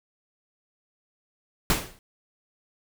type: noise with exponential decay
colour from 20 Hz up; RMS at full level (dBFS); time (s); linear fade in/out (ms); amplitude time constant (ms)
pink; -19; 1.7-1.99; 1; 61
effects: none